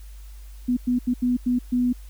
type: tone bursts at uneven times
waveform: sine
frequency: 246.9 Hz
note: B3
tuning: in tune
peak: -18 dBFS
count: 6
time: 0.68-0.77 / 0.87-0.99 / 1.07-1.14 / 1.22-1.37 / 1.46-1.59 / 1.72-1.93 s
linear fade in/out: 10 ms
effects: added 50 Hz sine -38 dBFS peak until 2.09 s + white hiss -55 dBFS RMS until 2.09 s